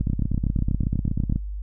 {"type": "two click trains", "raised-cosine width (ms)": 5, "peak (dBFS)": [-11, -11], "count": [23, 11], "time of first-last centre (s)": [[0.01, 1.36], [0.1, 1.324]], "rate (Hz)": [16.3, 8.17], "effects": ["noise-tail reverb RT60 0.1 s tail -22 dB re dry", "added 50 Hz sine -28 dBFS peak until 1.62 s"]}